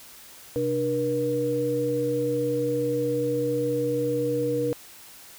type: tone cluster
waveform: sine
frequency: 129.8 / 296.7 / 478.2 Hz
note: C3 / D4 / A#4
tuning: -13 / +18 / +44 cents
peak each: -32 / -29 / -24 dBFS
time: 0.56-4.73 s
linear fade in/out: 0 ms
effects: white hiss -47 dBFS RMS until 5.38 s